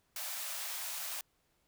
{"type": "high-pass noise", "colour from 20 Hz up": "white", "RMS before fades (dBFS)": -40, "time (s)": [0.16, 1.21], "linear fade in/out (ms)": 2, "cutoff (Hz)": 590, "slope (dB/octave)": 48, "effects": ["pink hiss -75 dBFS RMS until 1.67 s"]}